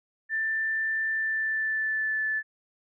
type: tone with pitch glide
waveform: sine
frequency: 1775 to 1745.5 Hz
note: A6 to A6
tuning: +15 to -14 cents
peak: -25 dBFS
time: 0.29-2.43 s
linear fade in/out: 50 ms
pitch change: -29 cents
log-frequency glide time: 1.11-2.23 s
effects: none